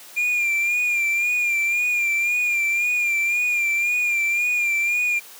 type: tone with vibrato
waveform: triangle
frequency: 2400 Hz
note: D7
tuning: 37 cents sharp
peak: -17 dBFS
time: 0.16-5.2 s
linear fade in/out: 20 ms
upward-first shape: sine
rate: 1.9 Hz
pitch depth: 46 cents each way
effects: white hiss -43 dBFS RMS until 5.39 s + high-pass 300 Hz 12 dB/octave